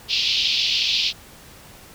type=band-pass noise; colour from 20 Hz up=pink; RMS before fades=-21 dBFS; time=0.08-1.13 s; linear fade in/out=50 ms; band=2700 to 5000 Hz; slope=48 dB/octave; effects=pink hiss -45 dBFS RMS until 1.94 s